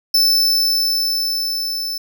45% pulse tone with level ramp, 5280 Hz, E8, 2 cents sharp, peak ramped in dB -11 to -22 dBFS, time 0.14-1.98 s, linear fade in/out 5 ms, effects none

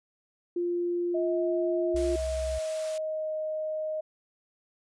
sine tone, 349.2 Hz, F4, in tune, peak -26 dBFS, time 0.56-2.16 s, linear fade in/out 5 ms
sine tone with pitch glide, 638 to 622.3 Hz, D#5 to D#5, +43 to 0 cents, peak -29 dBFS, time 1.14-4.01 s, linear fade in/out 10 ms, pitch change -43 cents, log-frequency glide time 2.19-3.34 s
sine tone with vibrato, 65.41 Hz, C2, in tune, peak -32 dBFS, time 1.94-2.59 s, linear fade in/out 10 ms, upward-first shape triangle, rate 9.3 Hz, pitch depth 15 cents each way
white band-pass noise, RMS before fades -46 dBFS, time 1.96-2.98 s, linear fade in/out 2 ms, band 820 to 9900 Hz, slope 24 dB/octave
effects resampled to 24000 Hz

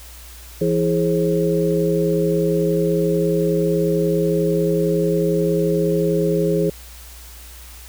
sine tone cluster, 168.1 / 326.4 / 417.5 / 534 Hz, E3 / E4 / G#4 / C5, +34 / -17 / +9 / +35 cents, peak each -20 / -24 / -19 / -23 dBFS, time 0.61-6.7 s, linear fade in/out 5 ms, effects added 60 Hz sine -39 dBFS peak until 7.88 s + white hiss -42 dBFS RMS until 7.88 s

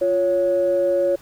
sine tone pair together, 349.2 / 556.2 Hz, F4 / C#5, 0 / +6 cents, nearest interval minor sixth, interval 806 cents, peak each -22 / -16 dBFS, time 0.01-1.16 s, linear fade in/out 10 ms, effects tanh soft clip ceiling -10 dBFS + pink hiss -49 dBFS RMS until 1.21 s

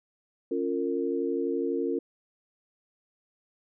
sine chord, Bb minor, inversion first, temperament equal with one note detuned, 277.2 / 349.2 / 457.4 Hz, Db4 / F4 / Bb4, 0 / 0 / -33 cents, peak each -31 / -30 / -30 dBFS, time 0.51-1.99 s, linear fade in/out 5 ms, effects none

